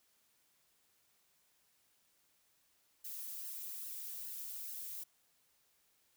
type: noise with flanger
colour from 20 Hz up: violet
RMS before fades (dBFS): -45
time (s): 3.04-5.04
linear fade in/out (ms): 10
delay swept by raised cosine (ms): 0.84 to 3.14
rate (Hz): 2.4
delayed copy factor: -0.85
effects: white hiss -74 dBFS RMS until 6.16 s